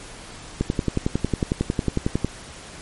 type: click train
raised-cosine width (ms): 3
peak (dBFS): -7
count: 19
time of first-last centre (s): 0.61-2.246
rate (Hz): 11
effects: pink hiss -40 dBFS RMS until 2.81 s + MP3 48 kbps